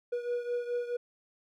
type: beating tone pair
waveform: triangle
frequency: 482.4 / 487.1 Hz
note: B4 / B4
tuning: -41 / -24 cents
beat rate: 4.7 Hz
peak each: -30 / -35 dBFS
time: 0.12-0.97 s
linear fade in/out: 10 ms
effects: none